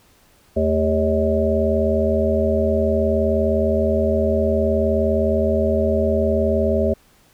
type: harmonic tone with a mistuned harmonic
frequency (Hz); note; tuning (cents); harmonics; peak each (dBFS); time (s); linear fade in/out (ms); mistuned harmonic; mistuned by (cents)
79.4; D#2; +36; 1 / 3 / 5 / 7 / 8; -22 / -22 / -22 / -22 / -22; 0.56-6.94; 10; 3; -110
effects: pink hiss -55 dBFS RMS until 7.33 s